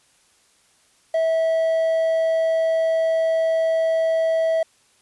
triangle tone with quantisation, 650 Hz, E5, 24 cents flat, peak -15 dBFS, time 1.14-4.63 s, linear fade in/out 5 ms, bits 7, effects white hiss -59 dBFS RMS until 5.01 s + resampled to 24000 Hz

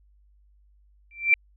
sine tone with exponential growth, 2349 Hz, D7, in tune, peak -11 dBFS, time 1.11-1.34 s, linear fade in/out 1 ms, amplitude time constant 48 ms, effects added 50 Hz sine -56 dBFS peak until 1.56 s

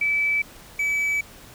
sine / triangle tone pair in turn, 2306 / 2294 Hz, D7 / D7, -32 / -41 cents, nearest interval unison, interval 9 cents, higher first, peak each -19 dBFS, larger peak neither, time 0.01-0.42 / 0.79-1.21 s, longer second, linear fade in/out 5 ms, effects pink hiss -46 dBFS RMS until 1.54 s

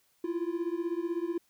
triangle beating tone pair, 333.6 / 349.6 Hz, E4 / F4, +21 / +2 cents, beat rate 16 Hz, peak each -31 dBFS, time 0.24-1.38 s, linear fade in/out 5 ms, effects white hiss -70 dBFS RMS until 1.49 s

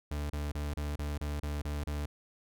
40% pulse tone bursts, 73.42 Hz, D2, in tune, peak -32 dBFS, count 9, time 0.11-2.06 s, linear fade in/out 5 ms, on 190 ms, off 30 ms, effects none

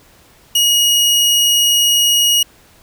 sawtooth tone, 2888 Hz, F#7, 43 cents flat, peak -7 dBFS, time 0.55-2.43 s, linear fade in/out 5 ms, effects pink hiss -48 dBFS RMS until 2.82 s

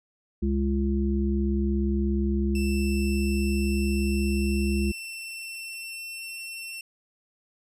harmonic tone, 68.6 Hz, C#2, 17 cents flat, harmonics 1 / 3 / 5, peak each -25 / -26 / -30 dBFS, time 0.42-4.92 s, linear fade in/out 10 ms
sawtooth tone with pitch glide, 2661 to 2703 Hz, E7 to E7, +16 to +43 cents, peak -32 dBFS, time 2.55-6.81 s, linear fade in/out 2 ms, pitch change +27 cents, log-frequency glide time 3.04-6.29 s
effects resampled to 32000 Hz

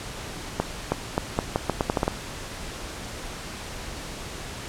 accelerating click train, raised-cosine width 1 ms, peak -7 dBFS, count 11, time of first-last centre 0.6-2.079 s, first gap 320 ms, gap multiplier 0.81, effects pink hiss -36 dBFS RMS until 4.68 s + low-pass 9000 Hz 12 dB/octave

